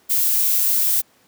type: noise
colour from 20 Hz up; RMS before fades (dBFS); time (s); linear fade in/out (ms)
violet; -18; 0.09-1.02; 20
effects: pink hiss -57 dBFS RMS until 1.27 s + high-pass 150 Hz 12 dB/octave